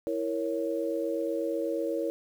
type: chord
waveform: sine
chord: A# diminished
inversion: second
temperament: equal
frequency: 329.6 / 466.2 / 554.4 Hz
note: E4 / A#4 / C#5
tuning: 0 / 0 / 0 cents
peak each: -32 dBFS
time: 0.07-2.1 s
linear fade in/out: 0 ms
effects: 9-bit